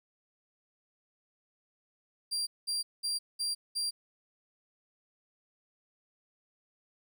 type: tone bursts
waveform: 35% pulse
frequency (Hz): 4744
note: D8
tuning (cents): +17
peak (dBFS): -29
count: 5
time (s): 2.31-3.91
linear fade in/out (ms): 20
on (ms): 160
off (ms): 200
effects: none